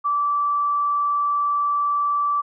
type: tone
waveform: sine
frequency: 1161 Hz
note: D6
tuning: 20 cents flat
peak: -18 dBFS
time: 0.04-2.42 s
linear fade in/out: 20 ms
effects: none